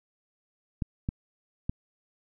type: clicks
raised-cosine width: 5 ms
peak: -16 dBFS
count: 3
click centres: 0.822 / 1.089 / 1.695 s
effects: none